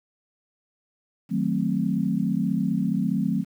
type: chord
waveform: sine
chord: D# diminished seventh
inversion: none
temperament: equal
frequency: 155.56 / 185 / 220 / 261.6 Hz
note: D#3 / F#3 / A3 / C4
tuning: 0 / 0 / 0 / 0 cents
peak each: -30 / -25 / -26 / -28 dBFS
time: 1.29-3.45 s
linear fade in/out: 50 ms
effects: 9-bit